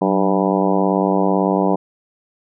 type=harmonic tone with a mistuned harmonic; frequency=98 Hz; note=G2; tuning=in tune; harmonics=2 / 3 / 4 / 5 / 6 / 7 / 8 / 9 / 10; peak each=-19 / -21 / -22 / -23 / -24 / -24 / -25 / -26 / -26 dBFS; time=0.01-1.76 s; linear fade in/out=10 ms; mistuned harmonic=2; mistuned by=-86 cents; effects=none